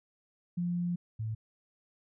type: tone pair in turn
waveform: sine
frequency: 175 / 110.24 Hz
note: F3 / A2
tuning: +4 / +4 cents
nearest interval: minor sixth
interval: 800 cents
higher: first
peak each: -29 / -32 dBFS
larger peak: first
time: 0.57-0.96 / 1.19-1.35 s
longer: first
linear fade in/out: 10 ms
effects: none